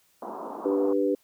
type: band-pass noise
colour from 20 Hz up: white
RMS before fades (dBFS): -37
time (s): 0.22-0.93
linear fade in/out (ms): 2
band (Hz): 210 to 1100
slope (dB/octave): 48
type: chord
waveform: sine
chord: G major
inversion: second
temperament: equal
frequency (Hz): 293.7 / 392 / 493.9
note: D4 / G4 / B4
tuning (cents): 0 / 0 / 0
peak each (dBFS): -26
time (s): 0.65-1.15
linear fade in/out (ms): 5
effects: white hiss -65 dBFS RMS until 1.23 s